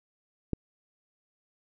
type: click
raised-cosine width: 3 ms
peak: -15 dBFS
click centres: 0.533 s
effects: none